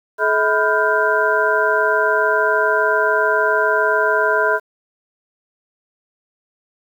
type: tone cluster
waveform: sine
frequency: 428.2 / 642 / 999 / 1413 / 1560 Hz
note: A4 / E5 / B5 / F6 / G6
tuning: -47 / -46 / +20 / +20 / -9 cents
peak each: -20 dBFS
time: 0.18-4.6 s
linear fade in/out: 50 ms
effects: 8-bit